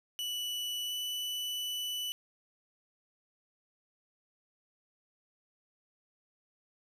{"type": "tone with pitch glide", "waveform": "40% pulse", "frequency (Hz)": [2960, 2977], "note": ["F#7", "F#7"], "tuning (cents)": [0, 10], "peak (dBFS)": -33, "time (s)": [0.19, 2.12], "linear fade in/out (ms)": 0, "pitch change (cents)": 10, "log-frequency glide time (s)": [0.86, 0.93], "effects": []}